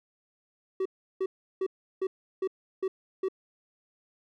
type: tone bursts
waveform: triangle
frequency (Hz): 380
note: F#4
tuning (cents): +46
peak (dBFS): -24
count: 7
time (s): 0.8-3.285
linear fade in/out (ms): 5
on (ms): 55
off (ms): 350
effects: none